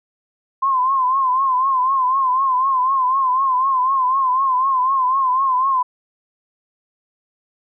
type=tone with vibrato; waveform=sine; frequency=1046.5 Hz; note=C6; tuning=in tune; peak=-14 dBFS; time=0.62-5.83 s; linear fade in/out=10 ms; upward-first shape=triangle; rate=4 Hz; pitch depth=96 cents each way; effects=none